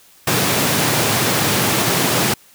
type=high-pass noise; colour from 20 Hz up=pink; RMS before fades=-17 dBFS; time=0.27-2.34 s; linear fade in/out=5 ms; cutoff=100 Hz; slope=48 dB/octave; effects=white hiss -49 dBFS RMS until 2.54 s